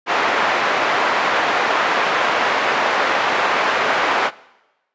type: band-pass noise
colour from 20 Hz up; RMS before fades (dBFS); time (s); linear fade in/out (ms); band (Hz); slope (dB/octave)
pink; -18; 0.06-4.31; 50; 670 to 2000; 12
effects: noise-tail reverb RT60 1.0 s tail -21 dB re dry + resampled to 16000 Hz